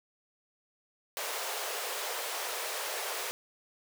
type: high-pass noise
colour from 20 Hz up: pink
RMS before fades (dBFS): -36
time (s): 1.17-3.31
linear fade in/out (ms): 0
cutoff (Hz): 420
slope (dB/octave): 48
effects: none